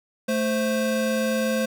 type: tone pair together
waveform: square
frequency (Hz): 220 / 522.6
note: A3 / C5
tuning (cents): 0 / -2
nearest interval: octave + minor third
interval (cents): 1498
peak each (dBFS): -25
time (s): 0.28-1.66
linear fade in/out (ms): 10
effects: none